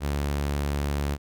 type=tone; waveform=sawtooth; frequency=71.7 Hz; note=D2; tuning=41 cents flat; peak=-21 dBFS; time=0-1.18 s; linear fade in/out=50 ms; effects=none